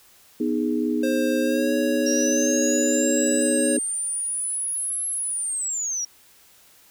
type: chord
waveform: sine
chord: G# minor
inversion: first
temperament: equal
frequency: 246.9 / 311.1 / 415.3 Hz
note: B3 / D#4 / G#4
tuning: 0 / 0 / 0 cents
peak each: -24 / -24 / -28 dBFS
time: 0.4-3.79 s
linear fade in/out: 5 ms
type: tone with pitch glide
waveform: square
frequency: 530 to 555.4 Hz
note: C5 to C#5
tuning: +22 to +3 cents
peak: -25 dBFS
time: 1.03-3.77 s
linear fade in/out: 5 ms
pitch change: +81 cents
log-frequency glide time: 1.41-1.74 s
type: linear two-way sweep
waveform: sine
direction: up then down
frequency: 5588 to 11110 to 5588 Hz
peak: -24 dBFS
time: 2.06-6.05 s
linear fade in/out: 5 ms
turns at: 5.08 s
effects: white hiss -54 dBFS RMS until 6.9 s